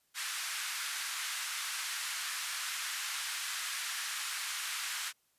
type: band-pass noise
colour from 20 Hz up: pink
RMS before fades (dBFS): -38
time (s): 0.14-5.13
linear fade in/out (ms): 50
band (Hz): 1300 to 12000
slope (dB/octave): 24
effects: white hiss -74 dBFS RMS until 5.38 s + resampled to 32000 Hz